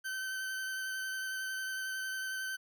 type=tone with vibrato; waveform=40% pulse; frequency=1537 Hz; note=G6; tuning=35 cents flat; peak=-35 dBFS; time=0.04-2.57 s; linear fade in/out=20 ms; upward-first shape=sine; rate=11 Hz; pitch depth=13 cents each way; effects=none